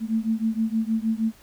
sine beating tone pair, 220 / 226.4 Hz, A3 / A3, 0 / +50 cents, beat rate 6.4 Hz, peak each -24 / -25 dBFS, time 0-1.33 s, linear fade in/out 50 ms, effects pink hiss -53 dBFS RMS until 1.42 s

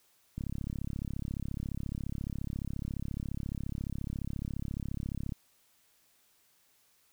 click train, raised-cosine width 5 ms, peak -24 dBFS, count 171, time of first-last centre 0.38-5.322 s, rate 34.4 Hz, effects white hiss -68 dBFS RMS until 7.12 s

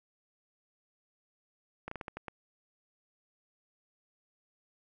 slowing click train, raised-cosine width 0.5 ms, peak -24 dBFS, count 7, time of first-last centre 1.88-2.282 s, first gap 34 ms, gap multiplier 1.27, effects none

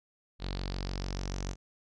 sawtooth tone with low-pass filter sweep, 46.78 Hz, F#1, 20 cents sharp, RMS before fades -36 dBFS, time 0.39-1.56 s, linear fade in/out 50 ms, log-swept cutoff 4100 to 6300 Hz, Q 5, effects none

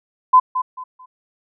sine tone with echo, 1017 Hz, C6, 50 cents flat, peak -6 dBFS, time 0.33-0.4 s, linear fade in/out 10 ms, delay 220 ms, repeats 3, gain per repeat -11 dB, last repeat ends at 1.06 s, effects none

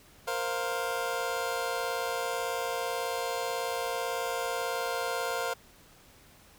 25% pulse chord, Bb suspended second, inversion none, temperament just, 466.2 / 524.4 / 699.2 Hz, Bb4 / C5 / F5, 0 / +4 / +2 cents, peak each -31 dBFS, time 0.27-5.54 s, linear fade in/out 10 ms, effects pink hiss -57 dBFS RMS until 6.58 s

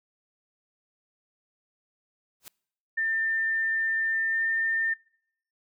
white noise with exponential growth, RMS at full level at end -39 dBFS, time 2.4-2.48 s, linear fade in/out 1 ms, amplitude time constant 16 ms
sine tone with pitch glide, 1796 to 1806.4 Hz, A6 to A6, +35 to +45 cents, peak -24 dBFS, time 2.97-4.94 s, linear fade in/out 10 ms, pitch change +10 cents, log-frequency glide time 4.09-4.47 s
effects noise-tail reverb RT60 0.7 s tail -25 dB re dry

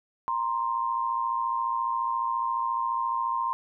sine tone pair together, 934.6 / 1049 Hz, A#5 / C6, +4 / +4 cents, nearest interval major second, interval 200 cents, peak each -29 / -27 dBFS, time 0.28-3.53 s, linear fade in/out 0 ms, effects none

